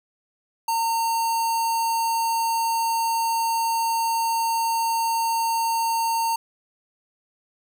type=tone with notch filter; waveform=square; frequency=914 Hz; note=A#5; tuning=34 cents flat; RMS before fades=-23 dBFS; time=0.68-6.36 s; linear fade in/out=5 ms; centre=2100 Hz; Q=0.77; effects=none